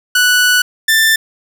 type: tone pair in turn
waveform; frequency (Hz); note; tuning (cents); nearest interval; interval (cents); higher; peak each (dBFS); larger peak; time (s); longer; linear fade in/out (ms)
sawtooth; 1480 / 1776.7; F#6 / A6; 0 / +16; minor third; 316; second; -5; neither; 0.15-0.62 / 0.88-1.16; first; 5
effects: none